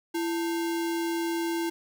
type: tone with sample-and-hold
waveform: sine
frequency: 335 Hz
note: E4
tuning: 28 cents sharp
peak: -26 dBFS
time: 0.14-1.7 s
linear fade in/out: 10 ms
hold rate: 1225 Hz
effects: none